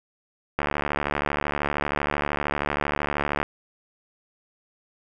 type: click train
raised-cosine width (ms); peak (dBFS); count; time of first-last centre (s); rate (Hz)
0.5; -9; 208; 0.59-3.43; 72.9
effects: none